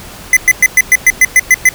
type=tone bursts; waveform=square; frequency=2024 Hz; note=B6; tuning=42 cents sharp; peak=-3 dBFS; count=10; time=0.33-1.69 s; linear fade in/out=2 ms; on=37 ms; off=110 ms; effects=pink hiss -31 dBFS RMS until 1.74 s